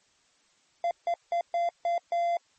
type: tone bursts at uneven times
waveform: triangle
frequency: 688 Hz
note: F5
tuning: 26 cents flat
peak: -22 dBFS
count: 6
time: 0.84-0.91 / 1.07-1.14 / 1.32-1.41 / 1.54-1.69 / 1.85-1.98 / 2.12-2.37 s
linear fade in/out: 2 ms
effects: white hiss -66 dBFS RMS until 2.58 s + MP3 32 kbps